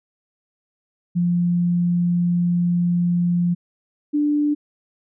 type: tone pair in turn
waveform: sine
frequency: 174.61 / 294.8 Hz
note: F3 / D4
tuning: 0 / +7 cents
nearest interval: major sixth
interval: 907 cents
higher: second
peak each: -16 dBFS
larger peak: neither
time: 1.15-3.55 / 4.13-4.55 s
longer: first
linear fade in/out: 20 ms
effects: none